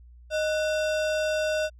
sine tone with sample-and-hold, 619 Hz, D#5, 9 cents flat, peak -23 dBFS, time 0.3-1.7 s, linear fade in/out 50 ms, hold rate 2100 Hz, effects added 60 Hz sine -47 dBFS peak until 1.79 s + low-pass 7000 Hz 12 dB/octave

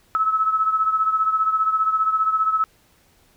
sine beating tone pair, 1295 / 1310 Hz, E6 / E6, -31 / -11 cents, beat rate 15 Hz, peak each -18 / -24 dBFS, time 0.15-2.64 s, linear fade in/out 0 ms, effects pink hiss -58 dBFS RMS until 3.36 s

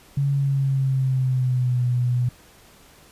sine tone with pitch glide, 140 to 123.29 Hz, C#3 to B2, +18 to -3 cents, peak -18 dBFS, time 0.17-2.29 s, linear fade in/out 5 ms, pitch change -221 cents, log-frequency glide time 0.33-1.84 s, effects pink hiss -51 dBFS RMS until 3.11 s + resampled to 32000 Hz

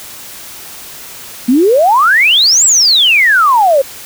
sine exponential two-way sweep, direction up then down, 231.4 to 7920 to 520 Hz, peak -5 dBFS, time 1.48-3.82 s, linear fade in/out 10 ms, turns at 2.65 s, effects white hiss -30 dBFS RMS until 4.05 s

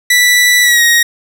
sawtooth tone with pitch glide, 1968 to 1881.3 Hz, B6 to A#6, -7 to +15 cents, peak -3 dBFS, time 0.1-1.03 s, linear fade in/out 5 ms, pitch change -78 cents, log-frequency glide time 0.62-0.82 s, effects 7-bit

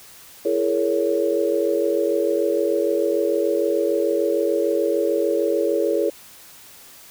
sine chord, A# half-diminished seventh, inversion second, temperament just, 335.6 / 419.5 / 466.2 / 559.4 Hz, E4 / G#4 / A#4 / C#5, +31 / +17 / 0 / +16 cents, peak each -24 / -22 / -24 / -23 dBFS, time 0.45-6.1 s, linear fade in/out 5 ms, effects white hiss -45 dBFS RMS until 7.1 s

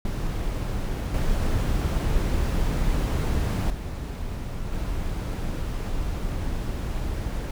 brown noise with level steps, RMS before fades -27 / -23 / -31 / -28 dBFS, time 0.05-7.51 s, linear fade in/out 2 ms, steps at 1.14 / 3.7 / 4.72 s, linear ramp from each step 2 ms, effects none

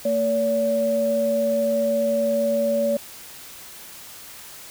sine tone pair together, 226.2 / 570 Hz, A3 / C#5, +48 / +48 cents, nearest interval octave + major third, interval 1600 cents, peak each -26 / -19 dBFS, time 0.05-2.97 s, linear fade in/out 5 ms, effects white hiss -41 dBFS RMS until 4.7 s

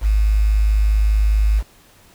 sine tone with quantisation, 52.4 Hz, G#1, 16 cents sharp, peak -12 dBFS, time 0.01-1.63 s, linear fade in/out 50 ms, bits 6, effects pink hiss -50 dBFS RMS until 2.14 s

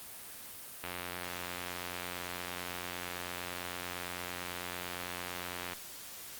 click train, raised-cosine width 0.3 ms, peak -22 dBFS, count 436, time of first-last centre 0.84-5.733 s, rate 88.9 Hz, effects white hiss -47 dBFS RMS until 6.39 s + Opus 32 kbps

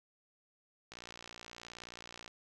click train, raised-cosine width 0.2 ms, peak -30 dBFS, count 81, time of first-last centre 0.92-2.278 s, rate 58.9 Hz, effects none

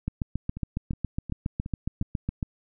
two click trains, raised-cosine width 5 ms, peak -15 / -23 dBFS, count 18 / 5, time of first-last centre 0.08-2.428 / 0.57-2.025 s, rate 7.24 / 2.75 Hz, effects none

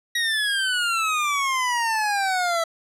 25% pulse exponential sweep, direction down, 1908 to 656 Hz, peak -17 dBFS, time 0.15-2.64 s, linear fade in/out 5 ms, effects low-pass 10000 Hz 12 dB/octave

